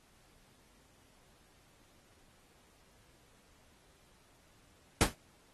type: noise with exponential decay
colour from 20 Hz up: pink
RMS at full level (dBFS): -21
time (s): 5.01-5.15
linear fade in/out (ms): 1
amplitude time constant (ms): 29
effects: pink hiss -66 dBFS RMS until 5.53 s + AAC 32 kbps